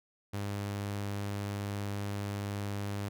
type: tone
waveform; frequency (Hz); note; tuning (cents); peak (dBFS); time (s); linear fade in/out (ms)
sawtooth; 101.2; G#2; -44; -30; 0.33-3.09; 10
effects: none